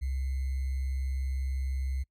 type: tone with sample-and-hold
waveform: sine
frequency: 66.1 Hz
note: C2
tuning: 18 cents sharp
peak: -28 dBFS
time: 0.01-2.04 s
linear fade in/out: 20 ms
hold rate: 2100 Hz
effects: noise-tail reverb RT60 0.1 s tail -26 dB re dry + MP3 64 kbps